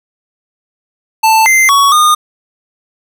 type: tone with pitch steps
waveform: square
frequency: 884 / 2080 / 1120 / 1223 Hz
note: A5 / C7 / C#6 / D#6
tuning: +8 / -11 / +18 / -30 cents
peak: -6 dBFS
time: 1.23-2.15 s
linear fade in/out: 10 ms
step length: 230 ms
effects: none